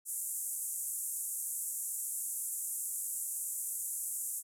pink band-pass noise, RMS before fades -38 dBFS, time 0.05-4.43 s, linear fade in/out 50 ms, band 7500 to 13000 Hz, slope 48 dB/octave, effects none

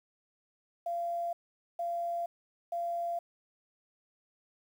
sine tone bursts, 687 Hz, F5, 29 cents flat, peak -31 dBFS, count 3, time 0.86-3.19 s, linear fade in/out 5 ms, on 470 ms, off 460 ms, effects 10-bit

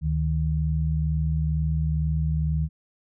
sine tone pair together, 73.42 / 155.57 Hz, D2 / D#3, 0 / 0 cents, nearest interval octave + minor second, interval 1300 cents, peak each -24 / -24 dBFS, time 0.01-2.69 s, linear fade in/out 50 ms, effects none

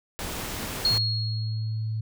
pink noise, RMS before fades -33 dBFS, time 0.19-0.98 s, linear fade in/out 0 ms
sine tone with exponential decay, 4299 Hz, C8, 46 cents sharp, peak -18 dBFS, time 0.85-2 s, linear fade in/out 1 ms, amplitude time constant 250 ms
sine tone, 110 Hz, A2, in tune, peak -26 dBFS, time 0.91-2.01 s, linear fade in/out 5 ms
effects none

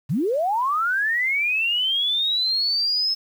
sine linear sweep, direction up, 110 to 5240 Hz, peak -19 dBFS, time 0.09-3.15 s, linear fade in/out 20 ms, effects 8-bit

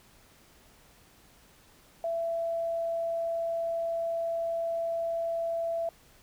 sine tone, 668 Hz, E5, 23 cents sharp, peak -28 dBFS, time 2.04-5.89 s, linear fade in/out 2 ms, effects pink hiss -59 dBFS RMS until 6.22 s

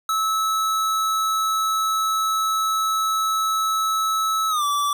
square tone with pitch glide, 1300 to 1158.2 Hz, E6 to D6, -24 to -24 cents, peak -20 dBFS, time 0.09-4.93 s, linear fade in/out 2 ms, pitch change -200 cents, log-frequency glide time 4.49-4.64 s, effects none

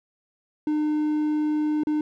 triangle tone with dropouts, 303 Hz, D#4, 46 cents flat, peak -19 dBFS, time 0.67-2.01 s, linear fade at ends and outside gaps 2 ms, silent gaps 1.835-1.87 s, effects none

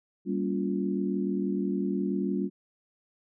sine chord, G half-diminished seventh, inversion none, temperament just, 196 / 235.2 / 282.2 / 352.8 Hz, G3 / Bb3 / Db4 / F4, 0 / +16 / +31 / +18 cents, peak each -29 / -35 / -32 / -33 dBFS, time 0.25-2.5 s, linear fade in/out 50 ms, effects none

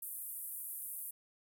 white band-pass noise, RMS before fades -44 dBFS, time 0.02-1.11 s, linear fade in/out 5 ms, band 9500 to 15000 Hz, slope 48 dB/octave, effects none

